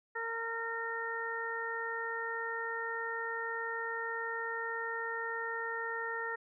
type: harmonic tone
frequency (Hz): 458.3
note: A#4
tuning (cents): -29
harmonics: 1 / 2 / 3 / 4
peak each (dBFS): -41 / -42 / -41 / -38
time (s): 0.15-6.36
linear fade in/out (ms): 10
effects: none